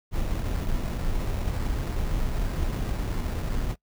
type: noise with sample-and-hold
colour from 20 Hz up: brown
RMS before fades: -27 dBFS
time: 0.11-3.76 s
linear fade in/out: 50 ms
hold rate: 3150 Hz
effects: noise-tail reverb RT60 0.1 s tail -22 dB re dry